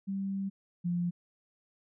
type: tone pair in turn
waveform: sine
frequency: 195.2 / 174.69 Hz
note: G3 / F3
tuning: -7 / +1 cents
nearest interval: major second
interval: 192 cents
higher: first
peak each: -31 / -28 dBFS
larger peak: second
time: 0.07-0.5 / 0.84-1.11 s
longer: first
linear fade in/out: 20 ms
effects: none